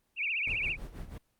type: tone with vibrato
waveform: sine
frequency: 2489 Hz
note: D#7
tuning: in tune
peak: -29 dBFS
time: 0.16-0.77 s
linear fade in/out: 50 ms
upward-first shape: triangle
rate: 15 Hz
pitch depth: 220 cents each way
type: noise with tremolo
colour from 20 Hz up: brown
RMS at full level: -39 dBFS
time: 0.47-1.18 s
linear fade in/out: 2 ms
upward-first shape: sine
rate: 6.2 Hz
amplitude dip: 70%
effects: pink hiss -75 dBFS RMS until 1.39 s + Opus 24 kbps